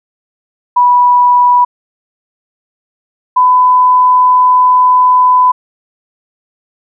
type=tone pair in turn; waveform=sine; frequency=981 / 1002.8 Hz; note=B5 / B5; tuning=-12 / +26 cents; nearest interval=unison; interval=38 cents; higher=second; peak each=-4 dBFS; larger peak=neither; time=0.76-1.65 / 3.36-5.52 s; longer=second; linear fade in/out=10 ms; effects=none